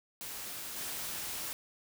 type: noise with level steps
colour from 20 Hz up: white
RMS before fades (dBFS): -42 / -39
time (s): 0.21-1.53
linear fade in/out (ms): 0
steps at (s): 0.76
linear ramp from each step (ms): 10
effects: none